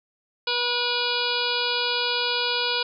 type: harmonic tone with a mistuned harmonic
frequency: 485 Hz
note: B4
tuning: 31 cents flat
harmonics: 1 / 2 / 3 / 5 / 6 / 7 / 8 / 9 / 10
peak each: -31 / -31 / -31 / -31 / -31 / -31 / -31 / -31 / -31 dBFS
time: 0.47-2.83 s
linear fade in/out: 5 ms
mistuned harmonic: 9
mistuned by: -20 cents
effects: none